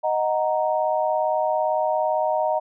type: chord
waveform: sine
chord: D# minor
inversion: none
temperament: equal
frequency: 622.3 / 740 / 932.3 Hz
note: D#5 / F#5 / A#5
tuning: 0 / 0 / 0 cents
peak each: -22 / -25 / -25 dBFS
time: 0.03-2.6 s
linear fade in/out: 20 ms
effects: none